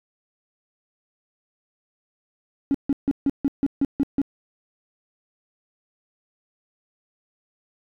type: tone bursts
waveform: triangle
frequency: 278.5 Hz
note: C#4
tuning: 8 cents sharp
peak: -13 dBFS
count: 9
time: 2.71-4.216 s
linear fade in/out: 0 ms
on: 34 ms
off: 150 ms
effects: tanh soft clip ceiling -14 dBFS